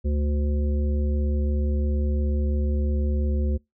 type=harmonic tone with a mistuned harmonic; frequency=73.42 Hz; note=D2; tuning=in tune; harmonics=1 / 3 / 5 / 7; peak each=-21 / -31 / -35 / -38 dBFS; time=0.04-3.58 s; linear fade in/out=20 ms; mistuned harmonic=1; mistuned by=-46 cents; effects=noise-tail reverb RT60 0.2 s tail -26 dB re dry